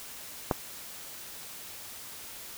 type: clicks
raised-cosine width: 1 ms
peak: -10 / -29 dBFS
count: 2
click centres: 0.512 / 0.52 s
effects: white hiss -44 dBFS RMS until 2.57 s